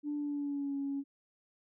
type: tone with pitch glide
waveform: sine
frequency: 293.7 to 278.3 Hz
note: D4 to C#4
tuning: 0 to +7 cents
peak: -32 dBFS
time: 0.03-1.04 s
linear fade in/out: 50 ms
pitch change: -93 cents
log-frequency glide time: 0.15-0.76 s
effects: tanh soft clip ceiling -28 dBFS